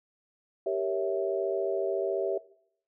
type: chord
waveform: sine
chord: G diminished seventh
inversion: none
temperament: equal with one note detuned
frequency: 392 / 466.2 / 554.4 / 655.8 Hz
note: G4 / Bb4 / Db5 / Fb5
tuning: 0 / 0 / 0 / -9 cents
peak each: -30 / -36 / -33 / -31 dBFS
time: 0.66-2.38 s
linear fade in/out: 5 ms
effects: noise-tail reverb RT60 0.7 s tail -20 dB re dry